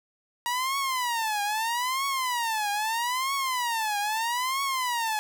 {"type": "tone with vibrato", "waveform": "sawtooth", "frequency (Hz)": 951, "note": "A#5", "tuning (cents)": 34, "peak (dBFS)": -22, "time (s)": [0.46, 5.19], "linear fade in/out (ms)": 0, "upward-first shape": "triangle", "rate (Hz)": 0.78, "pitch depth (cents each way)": 280, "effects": []}